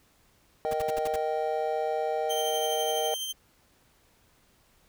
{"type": "chord", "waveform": "triangle", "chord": "Eb major", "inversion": "second", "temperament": "just", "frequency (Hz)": [466.7, 622.3, 777.8], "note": ["Bb4", "Eb5", "G5"], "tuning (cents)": [2, 0, -14], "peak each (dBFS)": -29, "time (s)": [0.65, 3.14], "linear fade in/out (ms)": 0}
{"type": "noise bursts", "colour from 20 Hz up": "pink", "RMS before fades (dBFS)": -38, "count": 6, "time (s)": [0.71, 1.161], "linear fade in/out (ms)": 5, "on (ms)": 26, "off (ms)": 59}
{"type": "tone with tremolo", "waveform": "sawtooth", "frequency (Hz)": 3136, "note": "G7", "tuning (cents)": 0, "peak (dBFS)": -27, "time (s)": [2.29, 3.33], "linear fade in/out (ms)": 20, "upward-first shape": "sine", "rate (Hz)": 12, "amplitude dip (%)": 35}
{"effects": ["pink hiss -64 dBFS RMS until 4.88 s"]}